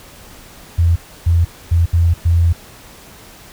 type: tone bursts at uneven times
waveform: sine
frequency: 84.7 Hz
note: E2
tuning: 48 cents sharp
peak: -9 dBFS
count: 5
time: 0.78-0.96 / 1.26-1.45 / 1.71-1.86 / 1.93-2.14 / 2.25-2.53 s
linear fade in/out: 10 ms
effects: pink hiss -40 dBFS RMS until 3.52 s